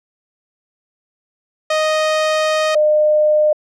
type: tone pair in turn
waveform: sawtooth / sine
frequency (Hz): 622.3 / 607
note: D#5 / D#5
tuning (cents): 0 / -43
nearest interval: unison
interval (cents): 43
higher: first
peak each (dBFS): -10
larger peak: neither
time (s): 1.7-2.75 / 2.75-3.53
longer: first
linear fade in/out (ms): 5
effects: low-pass 6000 Hz 12 dB/octave